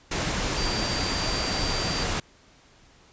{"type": "tone in noise", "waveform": "sine", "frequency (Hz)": 4699, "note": "D8", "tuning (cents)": 0, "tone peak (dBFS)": -31, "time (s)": [0.57, 2.04], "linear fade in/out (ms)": 5, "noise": "pink", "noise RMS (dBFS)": -27, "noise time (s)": [0.11, 2.2], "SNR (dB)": -7, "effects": ["pink hiss -56 dBFS RMS until 3.12 s", "resampled to 16000 Hz"]}